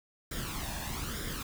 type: noise with flanger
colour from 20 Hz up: pink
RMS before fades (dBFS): -37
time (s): 0.31-1.43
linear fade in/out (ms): 5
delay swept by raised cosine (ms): 0.56 to 1.17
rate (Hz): 1.1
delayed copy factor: +0.65
effects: none